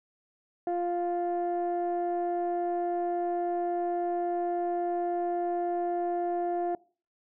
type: tone pair together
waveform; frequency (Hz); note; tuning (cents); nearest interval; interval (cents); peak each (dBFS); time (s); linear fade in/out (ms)
sine; 349.1 / 700; F4 / F5; -1 / +4; octave; 1205; -28 / -28; 0.67-6.75; 2
effects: noise-tail reverb RT60 0.4 s tail -23 dB re dry + tanh soft clip ceiling -23 dBFS